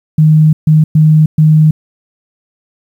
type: tone bursts at uneven times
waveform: sine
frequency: 155.2 Hz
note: D#3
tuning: 4 cents flat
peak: -3 dBFS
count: 4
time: 0.18-0.53 / 0.67-0.84 / 0.95-1.26 / 1.38-1.71 s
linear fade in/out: 5 ms
effects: 7-bit